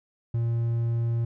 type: tone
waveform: triangle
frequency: 116.54 Hz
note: A#2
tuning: in tune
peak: -21 dBFS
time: 0.34-1.25 s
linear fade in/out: 5 ms
effects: none